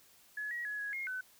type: tone with pitch steps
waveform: sine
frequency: 1698 / 1908 / 1689 / 1667 / 2143 / 1510 Hz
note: G#6 / A#6 / G#6 / G#6 / C7 / F#6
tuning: +38 / +40 / +29 / +6 / +41 / +35 cents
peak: -36 dBFS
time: 0.37-1.21 s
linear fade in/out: 5 ms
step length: 140 ms
effects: white hiss -63 dBFS RMS until 1.39 s